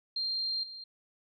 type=tone with level steps; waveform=sine; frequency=4186 Hz; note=C8; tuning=in tune; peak=-30 / -42 dBFS; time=0.16-0.84 s; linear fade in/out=5 ms; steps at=0.63 s; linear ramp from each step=5 ms; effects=none